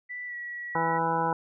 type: tone with pitch glide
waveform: sine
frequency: 1975 to 1929.9 Hz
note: B6 to B6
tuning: 0 to -40 cents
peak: -34 dBFS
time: 0.09-0.99 s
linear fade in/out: 20 ms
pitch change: -40 cents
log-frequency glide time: 0.26-0.35 s
type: harmonic tone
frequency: 164.81 Hz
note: E3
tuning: in tune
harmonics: 1 / 2 / 3 / 4 / 5 / 6 / 8 / 9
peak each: -34 / -36 / -32 / -40 / -29 / -28 / -36 / -37 dBFS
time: 0.75-1.33 s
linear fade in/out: 2 ms
effects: none